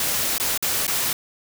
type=noise with dropouts; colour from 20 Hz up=white; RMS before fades=-23 dBFS; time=0-1.13 s; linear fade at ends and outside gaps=2 ms; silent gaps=0.381-0.399 / 0.577-0.625 / 0.868-0.878 s; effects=none